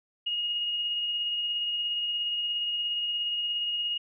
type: tone with tremolo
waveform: sine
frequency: 2869 Hz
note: F7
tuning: 46 cents sharp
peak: -26 dBFS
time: 0.26-3.98 s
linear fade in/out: 10 ms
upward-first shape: sine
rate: 17 Hz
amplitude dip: 25%
effects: none